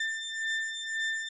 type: beating tone pair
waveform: 35% pulse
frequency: 1787 / 1788.9 Hz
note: A6 / A6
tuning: +26 / +28 cents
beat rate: 1.9 Hz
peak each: -33 / -31 dBFS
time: 0-1.29 s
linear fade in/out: 5 ms
effects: resampled to 16000 Hz